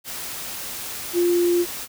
sine tone in noise, 349.2 Hz, F4, in tune, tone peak -16 dBFS, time 1.13-1.66 s, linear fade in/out 50 ms, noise white, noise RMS -32 dBFS, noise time 0.04-1.88 s, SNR +13 dB, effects none

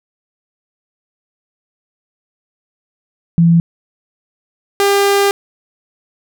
sine / sawtooth tone pair in turn, 168.2 / 400 Hz, E3 / G4, +35 / +35 cents, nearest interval octave + minor third, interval 1500 cents, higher second, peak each -6 dBFS, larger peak neither, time 3.38-3.6 / 4.8-5.31 s, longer second, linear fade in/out 0 ms, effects none

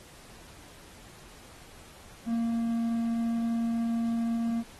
triangle tone, 230.9 Hz, A#3, 16 cents flat, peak -24 dBFS, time 2.25-4.64 s, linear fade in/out 50 ms, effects pink hiss -52 dBFS RMS until 4.79 s + AAC 32 kbps

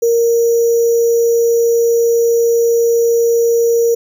sine tone with sample-and-hold, 466.2 Hz, A#4, in tune, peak -9 dBFS, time 0.02-3.95 s, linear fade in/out 10 ms, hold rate 6300 Hz, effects none

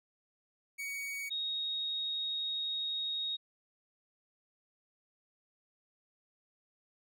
45% pulse / sine tone pair in turn, 2246 / 3752 Hz, C#7 / A#7, +22 / +11 cents, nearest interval major sixth, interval 889 cents, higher second, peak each -37 / -33 dBFS, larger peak second, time 0.78-1.3 / 1.3-3.37 s, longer second, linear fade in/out 20 ms, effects none

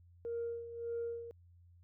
sine tone with tremolo, 467.4 Hz, A#4, 5 cents sharp, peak -34 dBFS, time 0.25-1.31 s, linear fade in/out 0 ms, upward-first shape sine, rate 1.7 Hz, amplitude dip 70%, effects tanh soft clip ceiling -32 dBFS + added 87 Hz sine -59 dBFS peak until 1.83 s

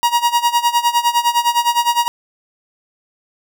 45% pulse tone with tremolo, 950 Hz, A#5, 33 cents sharp, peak -10 dBFS, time 0.03-2.08 s, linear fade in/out 0 ms, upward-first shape sine, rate 9.8 Hz, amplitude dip 85%, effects none

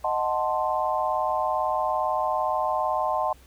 sine chord, D# diminished seventh, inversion none, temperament equal, 622.3 / 740 / 880 / 1046.5 Hz, D#5 / F#5 / A5 / C6, 0 / 0 / 0 / 0 cents, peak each -28 dBFS, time 0.04-3.33 s, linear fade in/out 5 ms, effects added 64 Hz sine -51 dBFS peak until 3.46 s + pink hiss -56 dBFS RMS until 3.46 s

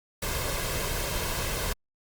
pink noise with comb filter, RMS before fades -30 dBFS, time 0.22-1.73 s, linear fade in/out 5 ms, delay 1.9 ms, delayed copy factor +0.5, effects Opus 48 kbps

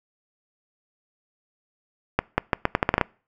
accelerating click train, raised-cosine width 0.5 ms, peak -3 dBFS, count 10, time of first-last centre 2.19-3.012 s, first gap 190 ms, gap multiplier 0.8, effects noise-tail reverb RT60 0.4 s tail -25 dB re dry

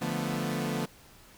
sawtooth chord, B half-diminished seventh, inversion first, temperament equal, 146.83 / 174.61 / 220 / 246.9 Hz, D3 / F3 / A3 / B3, 0 / 0 / 0 / 0 cents, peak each -31 dBFS, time 0.01-0.86 s, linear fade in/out 10 ms, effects pink hiss -55 dBFS RMS until 1.37 s

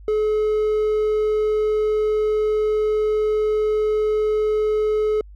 triangle tone, 427.6 Hz, A4, 49 cents flat, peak -15 dBFS, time 0.08-5.21 s, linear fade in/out 2 ms, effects added 50 Hz sine -39 dBFS peak until 5.35 s

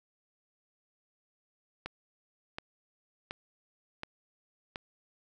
click train, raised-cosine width 0.3 ms, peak -21 dBFS, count 5, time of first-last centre 1.86-4.759 s, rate 1.38 Hz, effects none

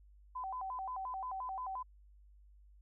sine tone with vibrato, 880 Hz, A5, in tune, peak -38 dBFS, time 0.35-1.83 s, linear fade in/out 10 ms, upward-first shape square, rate 5.7 Hz, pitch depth 240 cents each way, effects added 50 Hz sine -58 dBFS peak until 2.81 s

